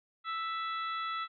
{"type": "harmonic tone with a mistuned harmonic", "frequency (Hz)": 659.3, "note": "E5", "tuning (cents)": 0, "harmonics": [2, 3, 4, 5, 6], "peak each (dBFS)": [-34, -43, -48, -45, -48], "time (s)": [0.24, 1.28], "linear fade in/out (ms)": 50, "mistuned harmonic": 5, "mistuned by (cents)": 41, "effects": []}